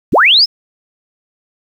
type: linear sweep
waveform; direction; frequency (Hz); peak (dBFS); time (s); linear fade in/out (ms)
sine; up; 38.89 to 5370; -5; 0.12-0.46; 20
effects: 7-bit